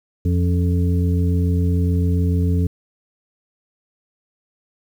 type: harmonic tone with a mistuned harmonic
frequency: 87 Hz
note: F2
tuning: 6 cents flat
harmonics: 1 / 2 / 3 / 5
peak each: -16 / -22 / -26 / -30 dBFS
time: 0.25-2.67 s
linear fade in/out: 5 ms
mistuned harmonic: 3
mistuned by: +69 cents
effects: 8-bit